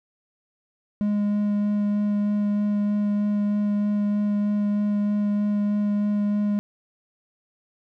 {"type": "tone with vibrato", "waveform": "triangle", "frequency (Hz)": 206.5, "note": "G#3", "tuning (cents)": -10, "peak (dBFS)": -18, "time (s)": [1.01, 6.59], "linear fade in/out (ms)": 0, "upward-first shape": "sine", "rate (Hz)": 3.2, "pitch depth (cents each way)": 8, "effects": []}